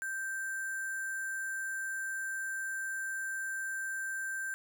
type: tone with sample-and-hold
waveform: sine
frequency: 1568 Hz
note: G6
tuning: in tune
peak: -34 dBFS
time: 0.02-4.54 s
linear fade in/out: 0 ms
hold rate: 8820 Hz
effects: none